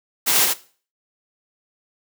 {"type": "noise with echo", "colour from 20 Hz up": "white", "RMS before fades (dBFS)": -18, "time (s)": [0.26, 0.46], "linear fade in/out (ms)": 20, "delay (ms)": 80, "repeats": 1, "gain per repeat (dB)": -2, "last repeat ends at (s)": 0.54, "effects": ["noise-tail reverb RT60 0.4 s tail -17 dB re dry", "high-pass 200 Hz 12 dB/octave"]}